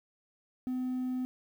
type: tone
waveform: triangle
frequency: 254.1 Hz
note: B3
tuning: 49 cents sharp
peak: -28 dBFS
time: 0.67-1.25 s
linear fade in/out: 0 ms
effects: tanh soft clip ceiling -25 dBFS + 10-bit